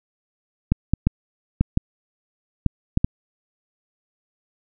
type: clicks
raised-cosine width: 5 ms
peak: -4 dBFS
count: 8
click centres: 0.72 / 0.936 / 1.07 / 1.61 / 1.774 / 2.663 / 2.974 / 3.045 s
effects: none